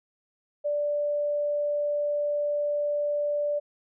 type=tone; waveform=sine; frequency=586 Hz; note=D5; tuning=4 cents flat; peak=-24 dBFS; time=0.64-3.6 s; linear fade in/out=20 ms; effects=none